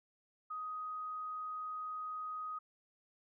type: tone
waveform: sine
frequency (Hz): 1252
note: D#6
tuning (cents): +10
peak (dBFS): -39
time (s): 0.5-2.59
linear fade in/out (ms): 10
effects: none